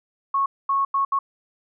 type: tone bursts at uneven times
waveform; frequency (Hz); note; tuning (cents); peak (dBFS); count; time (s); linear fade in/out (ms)
sine; 1100; C#6; -14; -18; 4; 0.34-0.46 / 0.69-0.85 / 0.94-1.05 / 1.12-1.19; 5
effects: none